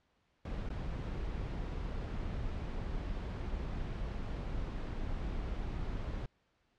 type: noise with dropouts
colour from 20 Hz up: brown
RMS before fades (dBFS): -38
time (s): 0.45-6.26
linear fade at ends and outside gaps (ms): 2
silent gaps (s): 0.69-0.701
effects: pink hiss -75 dBFS RMS until 6.78 s + low-pass 4000 Hz 12 dB/octave